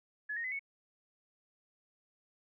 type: tone with pitch steps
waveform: sine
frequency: 1704 / 1858.2 / 2026 / 2210 Hz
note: G#6 / A#6 / B6 / C#7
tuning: +44 / -6 / +44 / -6 cents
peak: -35 dBFS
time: 0.29-0.594 s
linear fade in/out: 10 ms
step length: 76 ms
effects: none